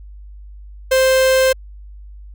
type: tone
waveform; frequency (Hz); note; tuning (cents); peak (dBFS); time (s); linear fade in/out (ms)
45% pulse; 523.3; C5; 0; -11; 0.91-1.53; 10
effects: added 50 Hz sine -34 dBFS peak until 2.34 s